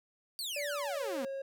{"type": "exponential sweep", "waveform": "sawtooth", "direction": "down", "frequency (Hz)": [4699, 226.4], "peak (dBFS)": -33, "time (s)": [0.39, 1.25], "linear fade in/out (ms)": 0}
{"type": "tone with pitch glide", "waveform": "triangle", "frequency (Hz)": [579, 543.4], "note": ["D5", "C#5"], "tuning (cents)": [-25, -35], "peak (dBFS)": -34, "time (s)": [0.56, 1.42], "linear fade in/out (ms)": 5, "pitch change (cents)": -110, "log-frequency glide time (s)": [0.75, 1.18]}
{"effects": []}